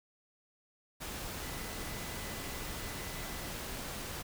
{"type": "tone in noise", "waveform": "sine", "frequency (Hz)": 2000, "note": "B6", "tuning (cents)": 21, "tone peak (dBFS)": -52, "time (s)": [1.41, 3.5], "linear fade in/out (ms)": 20, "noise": "pink", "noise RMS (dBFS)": -41, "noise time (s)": [1, 4.23], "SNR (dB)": -14, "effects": []}